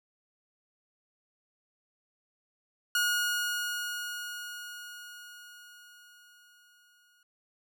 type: tone with exponential decay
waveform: sawtooth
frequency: 1440 Hz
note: F#6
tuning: 47 cents flat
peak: -21 dBFS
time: 2.95-7.23 s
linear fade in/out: 2 ms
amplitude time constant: 930 ms
effects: none